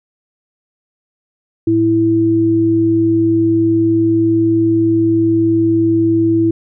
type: tone pair together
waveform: sine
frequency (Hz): 109.99 / 329.6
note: A2 / E4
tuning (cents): 0 / 0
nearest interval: octave + perfect fifth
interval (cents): 1900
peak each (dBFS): -19 / -10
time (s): 1.67-6.51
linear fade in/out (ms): 5
effects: none